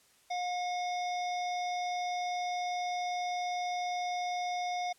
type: harmonic tone with a mistuned harmonic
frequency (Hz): 723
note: F#5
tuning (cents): -40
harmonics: 1 / 3 / 5 / 7 / 8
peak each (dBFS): -32 / -42 / -46 / -49 / -50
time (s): 0.3-4.93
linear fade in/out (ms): 10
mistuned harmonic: 1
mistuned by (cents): -18
effects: white hiss -65 dBFS RMS until 4.98 s + low-pass 11000 Hz 12 dB/octave